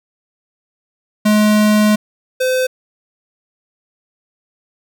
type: tone pair in turn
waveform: square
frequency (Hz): 211.7 / 512.9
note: G#3 / C5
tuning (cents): +33 / -35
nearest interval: octave + minor third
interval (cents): 1532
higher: second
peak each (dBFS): -10 / -14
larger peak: first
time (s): 1.25-1.96 / 2.4-2.67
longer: first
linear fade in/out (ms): 10
effects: none